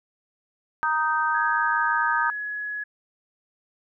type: chord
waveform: sine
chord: Eb major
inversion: second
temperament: just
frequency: 933.4 / 1244.5 / 1555.6 Hz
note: Bb5 / Eb6 / G6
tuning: +2 / 0 / -14 cents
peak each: -25 dBFS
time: 0.83-2.3 s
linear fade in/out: 0 ms
type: tone with pitch glide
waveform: sine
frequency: 1661.2 to 1685.4 Hz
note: G#6 to G#6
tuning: 0 to +25 cents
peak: -28 dBFS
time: 1.34-2.84 s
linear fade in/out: 10 ms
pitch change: +25 cents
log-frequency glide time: 1.9-2.29 s
effects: none